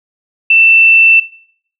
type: tone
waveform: sine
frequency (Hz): 2672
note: E7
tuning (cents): +23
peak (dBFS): -4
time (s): 0.5-1.2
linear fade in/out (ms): 5
effects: noise-tail reverb RT60 0.6 s tail -19 dB re dry